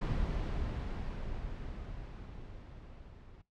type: noise with level ramp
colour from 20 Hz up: brown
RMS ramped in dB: -32 to -53 dBFS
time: 0.01-3.42 s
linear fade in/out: 10 ms
effects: noise-tail reverb RT60 0.2 s tail -19 dB re dry + low-pass 4000 Hz 12 dB/octave